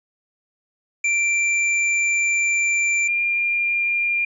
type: tone pair in turn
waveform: square / sine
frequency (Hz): 2355 / 2398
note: D7 / D7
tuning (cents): +4 / +36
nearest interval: unison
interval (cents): 32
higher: second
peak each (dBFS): -18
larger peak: neither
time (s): 1.04-3.08 / 3.08-4.25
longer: first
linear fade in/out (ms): 5
effects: resampled to 22050 Hz